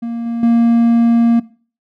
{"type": "tone with level steps", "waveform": "triangle", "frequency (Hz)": 233.1, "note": "A#3", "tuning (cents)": 0, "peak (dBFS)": [-17, -15, -6], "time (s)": [0.02, 1.4], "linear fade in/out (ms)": 10, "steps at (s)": [0.26, 0.43], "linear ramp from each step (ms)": 2, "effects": ["noise-tail reverb RT60 0.4 s tail -19 dB re dry"]}